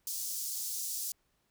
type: high-pass noise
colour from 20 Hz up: pink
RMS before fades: -37 dBFS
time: 0.07-1.12 s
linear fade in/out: 2 ms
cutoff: 5400 Hz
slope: 24 dB/octave
effects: pink hiss -75 dBFS RMS until 1.5 s